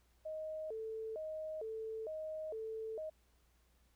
sine tone with vibrato, 526 Hz, C5, 9 cents sharp, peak -40 dBFS, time 0.25-3.1 s, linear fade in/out 10 ms, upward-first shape square, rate 1.1 Hz, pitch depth 300 cents each way, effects added 60 Hz sine -70 dBFS peak until 3.95 s + pink hiss -75 dBFS RMS until 3.95 s

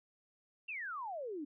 sine exponential sweep, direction down, 2794 to 276.1 Hz, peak -39 dBFS, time 0.68-1.45 s, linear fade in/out 10 ms, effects none

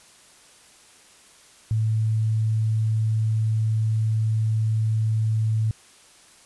sine tone, 110 Hz, A2, in tune, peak -19 dBFS, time 1.71-5.71 s, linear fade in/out 0 ms, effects white hiss -52 dBFS RMS until 6.45 s + resampled to 24000 Hz

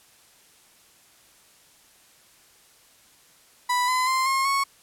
35% pulse tone with pitch steps, 987.8 / 1015.6 / 1044.1 / 1073.5 / 1103.7 Hz, B5 / B5 / C6 / C6 / C#6, 0 / +48 / -4 / +44 / -8 cents, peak -19 dBFS, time 3.69-4.64 s, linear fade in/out 10 ms, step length 190 ms, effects white hiss -56 dBFS RMS until 4.82 s + low-pass 12000 Hz 12 dB/octave

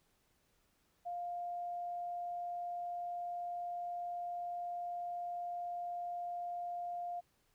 sine tone, 702 Hz, F5, 9 cents sharp, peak -38 dBFS, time 1.05-7.21 s, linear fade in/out 20 ms, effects pink hiss -75 dBFS RMS until 7.54 s

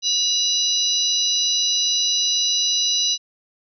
harmonic tone with a mistuned harmonic, 987.8 Hz, B5, in tune, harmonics 3 / 4 / 5 / 6, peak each -26 / -20 / -26 / -23 dBFS, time 0.02-3.18 s, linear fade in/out 50 ms, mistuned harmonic 3, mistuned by -57 cents, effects none

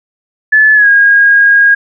sine tone with pitch glide, 1730 to 1632.9 Hz, A6 to G#6, -30 to -30 cents, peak -3 dBFS, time 0.52-1.75 s, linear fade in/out 10 ms, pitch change -100 cents, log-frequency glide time 0.74-0.88 s, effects none

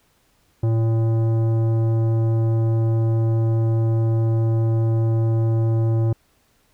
sine tone with tanh clipping, 113.1 Hz, A2, 48 cents sharp, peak -18 dBFS, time 0.63-6.13 s, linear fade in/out 5 ms, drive 13 dB, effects pink hiss -62 dBFS RMS until 6.73 s

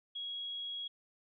sine tone, 3314 Hz, G#7, 4 cents flat, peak -38 dBFS, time 0.15-0.88 s, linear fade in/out 10 ms, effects none

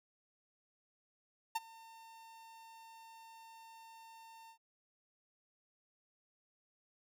45% pulse tone with ADSR envelope, 905 Hz, A5, 48 cents sharp, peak -31 dBFS, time 1.55-4.58 s, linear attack 9 ms, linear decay 29 ms, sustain -23 dB, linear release 86 ms, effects none

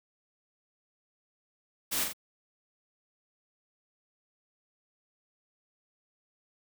white noise with echo, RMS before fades -31 dBFS, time 1.91-2.05 s, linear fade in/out 20 ms, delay 42 ms, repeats 2, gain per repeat -4 dB, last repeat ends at 2.134 s, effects none

